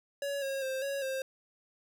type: tone with pitch steps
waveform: square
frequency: 563 / 543 / 527 / 555 / 530 Hz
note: C#5 / C#5 / C5 / C#5 / C5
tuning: +27 / -36 / +12 / +2 / +22 cents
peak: -33 dBFS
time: 0.22-1.22 s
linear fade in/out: 2 ms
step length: 200 ms
effects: none